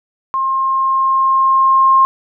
sine tone with level ramp, 1065 Hz, C6, 30 cents sharp, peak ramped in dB -14 to -6 dBFS, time 0.34-2.05 s, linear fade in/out 0 ms, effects none

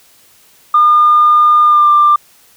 sine tone with pitch glide, 1211 to 1187.4 Hz, D#6 to D6, -47 to +19 cents, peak -4 dBFS, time 0.74-2.16 s, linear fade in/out 5 ms, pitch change -34 cents, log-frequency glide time 1.64-1.91 s, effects tanh soft clip ceiling 0 dBFS + white hiss -47 dBFS RMS until 2.56 s

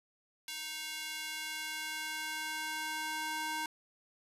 square tone with high-pass filter sweep, 311.1 Hz, D#4, in tune, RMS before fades -39 dBFS, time 0.48-3.66 s, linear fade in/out 2 ms, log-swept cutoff 2800 to 930 Hz, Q 1.1, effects resampled to 32000 Hz

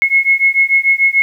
sine beating tone pair, 2172 / 2178.8 Hz, C#7 / C#7, -36 / -30 cents, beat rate 6.8 Hz, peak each -12 dBFS, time 0.02-1.22 s, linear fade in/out 0 ms, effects 8-bit

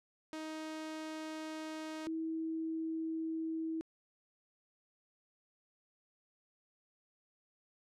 sawtooth / sine tone pair in turn, 313.7 / 322.5 Hz, D#4 / E4, +14 / -38 cents, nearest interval unison, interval 48 cents, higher second, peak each -37 / -35 dBFS, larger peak second, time 0.33-2.07 / 2.07-3.81 s, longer neither, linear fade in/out 0 ms, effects low-pass 8000 Hz 12 dB/octave

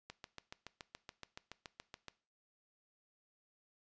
click train, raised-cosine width 0.2 ms, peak -29 dBFS, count 15, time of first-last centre 0.1-2.083 s, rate 7.06 Hz, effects noise-tail reverb RT60 0.4 s tail -19 dB re dry + resampled to 16000 Hz

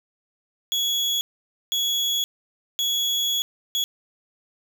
35% pulse tone bursts at uneven times, 3362 Hz, G#7, 20 cents sharp, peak -19 dBFS, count 4, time 0.72-1.21 / 1.72-2.24 / 2.79-3.42 / 3.75-3.84 s, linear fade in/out 0 ms, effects 9-bit

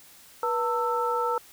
sine tone cluster, 484.7 / 903 / 1321 Hz, B4 / A5 / E6, -32 / +45 / +3 cents, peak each -28 dBFS, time 0.43-1.38 s, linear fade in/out 2 ms, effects white hiss -52 dBFS RMS until 1.52 s

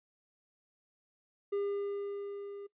triangle tone with level ramp, 402.9 Hz, G4, 48 cents sharp, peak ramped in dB -28 to -41 dBFS, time 1.52-2.67 s, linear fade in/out 10 ms, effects noise-tail reverb RT60 0.1 s tail -20 dB re dry + resampled to 8000 Hz

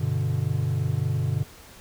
triangle chord, G major, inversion none, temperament equal, 98 / 123.47 / 146.83 Hz, G2 / B2 / D3, 0 / 0 / 0 cents, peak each -26 / -24 / -25 dBFS, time 0-1.44 s, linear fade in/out 10 ms, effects pink hiss -48 dBFS RMS until 1.8 s

